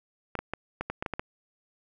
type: clicks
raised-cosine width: 0.5 ms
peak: -16 dBFS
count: 9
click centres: 0.353 / 0.39 / 0.536 / 0.81 / 0.9 / 1.025 / 1.062 / 1.137 / 1.195 s
effects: none